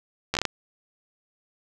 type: slowing click train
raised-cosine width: 0.2 ms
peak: -7 dBFS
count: 6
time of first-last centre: 0.34-0.453 s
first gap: 12 ms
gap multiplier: 1.32
effects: 7-bit